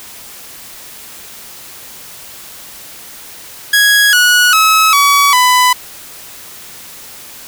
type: tone with pitch steps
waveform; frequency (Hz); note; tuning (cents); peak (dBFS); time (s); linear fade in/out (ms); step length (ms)
sawtooth; 1661.2 / 1463 / 1288.4 / 1134.6 / 999.2; G#6 / F#6 / E6 / C#6 / B5; 0 / -20 / -40 / +40 / +20; -3; 3.73-5.73; 5; 400
effects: white hiss -33 dBFS RMS until 7.47 s